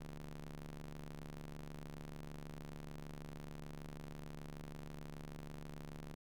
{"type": "ring-modulated tone", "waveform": "sawtooth", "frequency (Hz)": 71.9, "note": "D2", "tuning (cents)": -36, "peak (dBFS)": -40, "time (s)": [0, 6.15], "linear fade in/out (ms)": 10, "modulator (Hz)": 85.2, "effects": []}